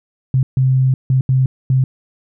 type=tone bursts at uneven times; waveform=sine; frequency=130.81 Hz; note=C3; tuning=in tune; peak=-10 dBFS; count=5; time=0.34-0.43 / 0.57-0.94 / 1.1-1.21 / 1.29-1.46 / 1.7-1.84 s; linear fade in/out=2 ms; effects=none